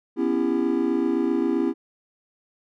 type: chord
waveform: triangle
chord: C# half-diminished seventh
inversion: third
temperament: just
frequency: 249.5 / 277.2 / 332.6 / 399.1 Hz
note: B3 / C#4 / E4 / G4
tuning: +18 / 0 / +16 / +31 cents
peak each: -24 / -24 / -22 / -26 dBFS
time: 0.16-1.74 s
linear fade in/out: 50 ms
effects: none